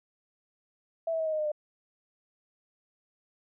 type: tone with pitch steps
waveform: sine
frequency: 659.3 / 649.1 / 639.1 / 629.2 / 619.4 / 609.8 / 600.4 Hz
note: E5 / E5 / D#5 / D#5 / D#5 / D#5 / D5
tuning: 0 / -27 / +46 / +19 / -8 / -35 / +38 cents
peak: -27 dBFS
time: 1.07-1.518 s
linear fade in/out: 5 ms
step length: 64 ms
effects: none